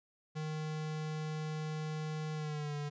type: tone with pitch glide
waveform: square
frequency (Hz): 154.9 to 146.46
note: D#3 to D3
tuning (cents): -7 to -4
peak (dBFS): -37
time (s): 0.35-2.9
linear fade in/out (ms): 20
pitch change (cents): -97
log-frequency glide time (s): 2.34-2.75
effects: resampled to 16000 Hz